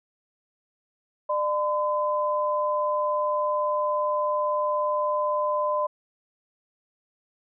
sine tone pair together, 599.4 / 1017 Hz, D5 / C6, +35 / -50 cents, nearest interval major sixth, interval 915 cents, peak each -25 dBFS, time 1.29-5.87 s, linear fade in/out 10 ms, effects none

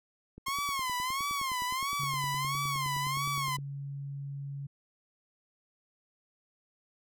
click train, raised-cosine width 3 ms, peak -34 dBFS, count 32, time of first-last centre 0.38-3.586 s, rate 9.67 Hz
sawtooth tone with vibrato, 1065 Hz, C6, 30 cents sharp, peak -27 dBFS, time 0.46-3.57 s, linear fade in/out 10 ms, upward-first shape sine, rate 1.5 Hz, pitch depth 130 cents each way
sine tone, 140 Hz, C#3, 18 cents sharp, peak -36 dBFS, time 1.99-4.67 s, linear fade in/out 10 ms
effects none

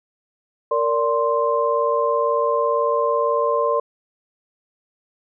sine tone cluster, 463 / 581 / 1047 Hz, A#4 / D5 / C6, -12 / -19 / +1 cents, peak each -21 dBFS, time 0.71-3.8 s, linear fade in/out 5 ms, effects none

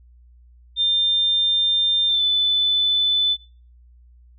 sine tone with pitch glide, 3600 to 3506 Hz, A7 to A7, +39 to -7 cents, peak -16 dBFS, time 0.76-3.37 s, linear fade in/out 50 ms, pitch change -46 cents, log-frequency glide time 2.08-2.23 s, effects noise-tail reverb RT60 0.4 s tail -20 dB re dry + added 60 Hz sine -47 dBFS peak until 4.38 s

